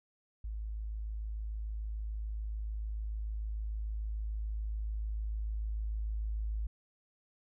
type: tone with level ramp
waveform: sine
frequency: 53.4 Hz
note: G#1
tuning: 49 cents sharp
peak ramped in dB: -36 to -32 dBFS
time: 0.44-6.67 s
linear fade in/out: 5 ms
effects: none